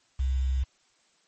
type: tone with quantisation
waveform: sine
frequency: 65.41 Hz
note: C2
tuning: in tune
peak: -23 dBFS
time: 0.19-0.64 s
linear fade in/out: 10 ms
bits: 8
effects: white hiss -66 dBFS RMS until 1.27 s + MP3 32 kbps